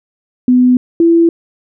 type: tone pair in turn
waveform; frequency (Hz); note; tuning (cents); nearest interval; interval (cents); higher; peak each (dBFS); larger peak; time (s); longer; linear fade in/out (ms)
sine; 250.3 / 335; B3 / E4; +23 / +28; perfect fourth; 505; second; -5; neither; 0.48-0.77 / 1-1.29; neither; 2
effects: none